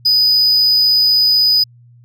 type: tone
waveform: triangle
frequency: 4978 Hz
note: D#8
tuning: in tune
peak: -8 dBFS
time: 0.05-1.64 s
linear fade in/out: 10 ms
effects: added 120 Hz sine -42 dBFS peak until 2.04 s